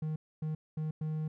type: tone bursts at uneven times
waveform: triangle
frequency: 155.56 Hz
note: D#3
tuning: in tune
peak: -30 dBFS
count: 4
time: 0.02-0.16 / 0.42-0.55 / 0.77-0.91 / 1.01-1.28 s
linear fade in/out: 5 ms
effects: none